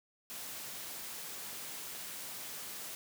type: high-pass noise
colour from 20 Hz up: white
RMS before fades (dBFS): -44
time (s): 0.3-2.95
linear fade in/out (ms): 0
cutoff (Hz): 100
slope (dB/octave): 12
effects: none